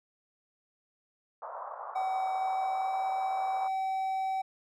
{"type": "band-pass noise", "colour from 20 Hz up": "white", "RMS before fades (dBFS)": -41, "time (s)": [1.42, 3.68], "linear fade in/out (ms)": 2, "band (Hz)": [570, 1200], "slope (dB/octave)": 48}
{"type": "tone with pitch glide", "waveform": "triangle", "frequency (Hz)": [759, 765.2], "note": ["F#5", "G5"], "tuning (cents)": [44, -42], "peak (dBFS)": -27, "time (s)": [1.95, 4.42], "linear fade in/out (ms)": 10, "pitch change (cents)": 14, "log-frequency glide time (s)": [2.31, 2.95]}
{"effects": []}